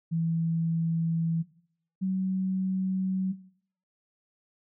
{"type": "tone pair in turn", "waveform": "sine", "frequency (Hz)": [164.81, 188.32], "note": ["E3", "F#3"], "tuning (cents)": [0, 31], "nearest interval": "major second", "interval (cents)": 231, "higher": "second", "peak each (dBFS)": -25, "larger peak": "neither", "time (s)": [[0.11, 1.43], [2.01, 3.33]], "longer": "neither", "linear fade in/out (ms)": 20, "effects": ["noise-tail reverb RT60 0.6 s tail -17 dB re dry"]}